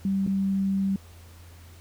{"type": "tone with dropouts", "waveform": "sine", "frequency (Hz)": 194.4, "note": "G3", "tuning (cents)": -14, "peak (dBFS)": -22, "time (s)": [0.05, 0.96], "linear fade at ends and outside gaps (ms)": 2, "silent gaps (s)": [0.265, 0.274], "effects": ["added 85 Hz sine -46 dBFS peak until 1.8 s", "pink hiss -54 dBFS RMS until 1.8 s"]}